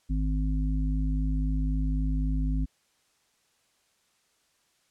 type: harmonic tone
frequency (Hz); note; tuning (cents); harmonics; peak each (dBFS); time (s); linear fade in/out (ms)
51.9; G#1; 0; 1 / 3 / 5; -25 / -33 / -33; 0.09-2.66; 20
effects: white hiss -69 dBFS RMS until 4.9 s + low-pass 9000 Hz 12 dB/octave